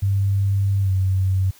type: tone with pitch glide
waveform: sine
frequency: 98.6 to 94.69 Hz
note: G2 to F#2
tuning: +11 to +41 cents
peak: -16 dBFS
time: 0.02-1.51 s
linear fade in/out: 10 ms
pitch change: -70 cents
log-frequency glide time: 0.81-0.91 s
effects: white hiss -50 dBFS RMS until 1.59 s